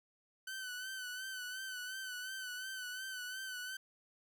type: tone with vibrato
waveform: sawtooth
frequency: 1514 Hz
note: F#6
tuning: 39 cents sharp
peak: -38 dBFS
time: 0.47-3.77 s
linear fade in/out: 5 ms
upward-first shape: sine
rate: 2.8 Hz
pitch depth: 47 cents each way
effects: 13-bit